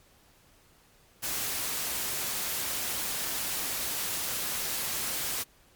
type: noise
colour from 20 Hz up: white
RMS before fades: -32 dBFS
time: 1.22-5.44 s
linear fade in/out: 20 ms
effects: pink hiss -61 dBFS RMS until 5.75 s + MP3 96 kbps